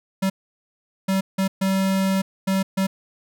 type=tone bursts at uneven times; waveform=square; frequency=192.1 Hz; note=G3; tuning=35 cents flat; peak=-19 dBFS; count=6; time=0.22-0.3 / 1.08-1.21 / 1.38-1.48 / 1.61-2.22 / 2.47-2.63 / 2.77-2.87 s; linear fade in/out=10 ms; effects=none

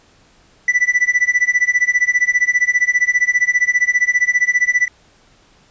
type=tone with tremolo; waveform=triangle; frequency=1975.5 Hz; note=B6; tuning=in tune; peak=-7 dBFS; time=0.68-4.88 s; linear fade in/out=2 ms; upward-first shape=sine; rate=15 Hz; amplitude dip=95%; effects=pink hiss -52 dBFS RMS until 5.7 s + resampled to 16000 Hz

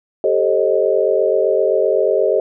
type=chord; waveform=sine; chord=A half-diminished seventh; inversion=third; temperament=equal with one note detuned; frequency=392 / 440 / 535.2 / 622.3 Hz; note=G4 / A4 / C5 / Eb5; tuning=0 / 0 / +39 / 0 cents; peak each=-18 dBFS; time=0.24-2.4 s; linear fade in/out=2 ms; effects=none

